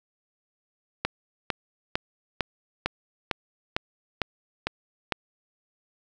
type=click train; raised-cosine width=0.3 ms; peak=-8 dBFS; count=10; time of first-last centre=1.05-5.122 s; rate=2.21 Hz; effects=none